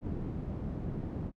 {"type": "low-pass noise", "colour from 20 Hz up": "white", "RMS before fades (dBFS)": -37, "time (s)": [0.01, 1.32], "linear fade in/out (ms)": 50, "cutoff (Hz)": 210, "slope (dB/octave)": 12, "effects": ["noise-tail reverb RT60 0.1 s tail -26 dB re dry"]}